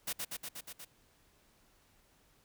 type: noise with echo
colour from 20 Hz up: white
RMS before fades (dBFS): -36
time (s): 0.07-0.13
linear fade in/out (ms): 10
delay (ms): 120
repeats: 6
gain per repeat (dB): -2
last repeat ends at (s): 0.85
effects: pink hiss -68 dBFS RMS until 2.44 s